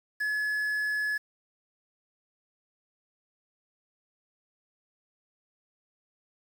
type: tone with quantisation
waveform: triangle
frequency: 1704 Hz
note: G#6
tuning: 44 cents sharp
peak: -25 dBFS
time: 0.2-1.18 s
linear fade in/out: 10 ms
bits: 8
effects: none